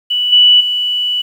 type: tone with level steps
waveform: sine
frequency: 2960 Hz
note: F#7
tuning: in tune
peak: -12 / -4 / -13 dBFS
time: 0.1-1.22 s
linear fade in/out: 10 ms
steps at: 0.32 / 0.6 s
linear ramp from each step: 10 ms
effects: 7-bit